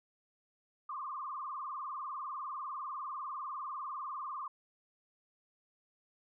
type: tone with vibrato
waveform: sine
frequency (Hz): 1127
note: C#6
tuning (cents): +28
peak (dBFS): -38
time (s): 0.89-4.48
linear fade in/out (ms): 5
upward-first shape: sine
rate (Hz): 20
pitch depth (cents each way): 150
effects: none